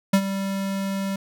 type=tone with ADSR envelope; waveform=square; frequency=195.2 Hz; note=G3; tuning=7 cents flat; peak=-13 dBFS; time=0.13-1.16 s; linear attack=8 ms; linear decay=68 ms; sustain=-12 dB; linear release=4 ms; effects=none